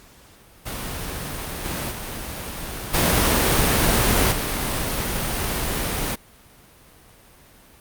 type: noise with level steps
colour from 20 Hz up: pink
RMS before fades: -30 / -27 / -31 / -18 / -24 dBFS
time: 0.65-6.16 s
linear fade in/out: 20 ms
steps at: 1.64 / 1.9 / 2.93 / 4.31 s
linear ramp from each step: 20 ms
effects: pink hiss -50 dBFS RMS until 7.8 s + Opus 48 kbps